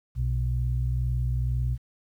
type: tone pair together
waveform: sine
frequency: 61.38 / 123.47 Hz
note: B1 / B2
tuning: -10 / 0 cents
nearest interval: octave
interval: 1210 cents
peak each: -25 / -26 dBFS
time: 0.15-1.78 s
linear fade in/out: 50 ms
effects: tanh soft clip ceiling -16 dBFS + 10-bit